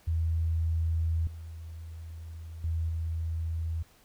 sine tone with level steps, 81.7 Hz, E2, 15 cents flat, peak -25 / -39 / -27 / -29 dBFS, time 0.07-3.83 s, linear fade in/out 10 ms, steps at 1.27 / 2.64 / 2.89 s, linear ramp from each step 2 ms, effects pink hiss -61 dBFS RMS until 4.04 s

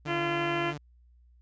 sawtooth tone with vibrato, 146.8 Hz, D3, in tune, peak -32 dBFS, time 0.05-0.78 s, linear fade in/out 10 ms, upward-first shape sine, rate 12 Hz, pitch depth 36 cents each way
harmonic tone, 342.4 Hz, F4, 34 cents flat, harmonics 1 / 2 / 3 / 4 / 5 / 6 / 7 / 8 / 9, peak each -31 / -34 / -36 / -37 / -38 / -39 / -39 / -40 / -41 dBFS, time 0.06-0.74 s, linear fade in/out 50 ms
effects added 60 Hz sine -56 dBFS peak until 1.41 s + resampled to 16000 Hz

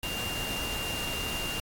sine tone in noise, 2794 Hz, F7, in tune, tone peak -34 dBFS, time 0.03-1.6 s, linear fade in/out 2 ms, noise pink, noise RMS -35 dBFS, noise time 0.03-1.6 s, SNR -2 dB, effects AAC 64 kbps

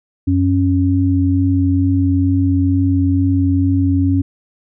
sine tone pair together, 92.5 / 275.3 Hz, F#2 / C#4, 0 / -12 cents, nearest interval octave + perfect fifth, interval 1888 cents, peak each -14 dBFS, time 0.27-4.22 s, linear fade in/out 10 ms, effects none

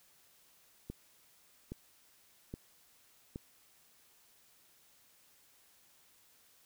click train, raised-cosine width 3 ms, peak -28 dBFS, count 4, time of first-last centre 0.9-3.359 s, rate 1.22 Hz, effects white hiss -66 dBFS RMS until 6.65 s

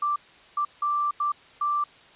sine tone bursts at uneven times, 1174.7 Hz, D6, in tune, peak -22 dBFS, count 5, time 0.02-0.16 / 0.57-0.65 / 0.82-1.11 / 1.2-1.32 / 1.61-1.84 s, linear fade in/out 5 ms, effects white hiss -52 dBFS RMS until 2.15 s + resampled to 8000 Hz

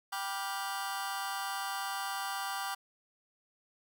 sawtooth chord, G dominant seventh, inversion none, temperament just, 784 / 980 / 1176 / 1411.2 Hz, G5 / B5 / D6 / F6, 0 / -14 / +2 / +18 cents, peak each -34 / -38 / -36 / -39 dBFS, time 0.12-2.75 s, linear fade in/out 10 ms, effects none

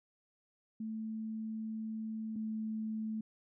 sine tone pair in turn, 220 / 218.6 Hz, A3 / A3, 0 / -11 cents, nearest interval unison, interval 11 cents, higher first, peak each -37 / -35 dBFS, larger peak second, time 0.8-2.36 / 2.36-3.21 s, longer first, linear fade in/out 5 ms, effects none

